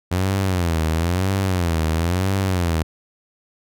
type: tone with vibrato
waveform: sawtooth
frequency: 87.9 Hz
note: F2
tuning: 12 cents sharp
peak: -14 dBFS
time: 0.11-2.83 s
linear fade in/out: 10 ms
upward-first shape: sine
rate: 1 Hz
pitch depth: 180 cents each way
effects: none